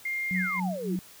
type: tone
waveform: sine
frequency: 2115 Hz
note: C7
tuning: 18 cents sharp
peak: -28 dBFS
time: 0.05-0.6 s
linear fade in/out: 5 ms
type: tone with tremolo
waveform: sine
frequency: 184.5 Hz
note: F#3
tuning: 5 cents flat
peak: -26 dBFS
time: 0.31-0.99 s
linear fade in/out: 0 ms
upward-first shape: sine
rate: 3.6 Hz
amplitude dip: 90%
type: exponential sweep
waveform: sine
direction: down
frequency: 2076 to 311.1 Hz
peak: -32 dBFS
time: 0.34-0.96 s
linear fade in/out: 5 ms
effects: white hiss -51 dBFS RMS until 1.2 s